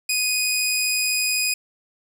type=tone; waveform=15% pulse; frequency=2489 Hz; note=D#7; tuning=in tune; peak=-13 dBFS; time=0.09-1.54 s; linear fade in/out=5 ms; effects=none